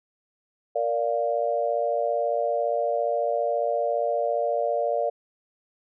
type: chord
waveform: sine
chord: Bb major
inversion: none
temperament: equal with one note detuned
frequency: 466.2 / 583.9 / 698.5 Hz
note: Bb4 / D5 / F5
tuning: 0 / -10 / 0 cents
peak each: -28 / -25 / -27 dBFS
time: 0.75-5.1 s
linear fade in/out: 10 ms
effects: none